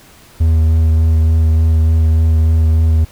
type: tone with vibrato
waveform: triangle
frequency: 80.1 Hz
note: E2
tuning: 49 cents flat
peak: -6 dBFS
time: 0.4-3.05 s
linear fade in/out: 10 ms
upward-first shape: sine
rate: 3.4 Hz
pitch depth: 14 cents each way
effects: pink hiss -43 dBFS RMS until 3.11 s